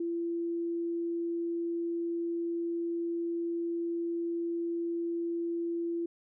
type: tone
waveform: sine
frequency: 338.9 Hz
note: E4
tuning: 48 cents sharp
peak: -30 dBFS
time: 0-6.06 s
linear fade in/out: 5 ms
effects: none